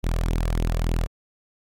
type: tone with flanger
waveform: sawtooth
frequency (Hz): 41.2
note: E1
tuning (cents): 0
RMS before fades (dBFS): -23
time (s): 0.03-1.07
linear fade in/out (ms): 20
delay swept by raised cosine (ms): 0.3 to 1.8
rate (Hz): 3.4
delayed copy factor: +0.55
effects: AAC 64 kbps